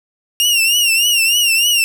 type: tone with vibrato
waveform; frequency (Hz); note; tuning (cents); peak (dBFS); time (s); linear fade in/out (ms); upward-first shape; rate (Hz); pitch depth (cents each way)
sawtooth; 2794; F7; 0; -8; 0.4-1.84; 0; triangle; 3.3; 110
effects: none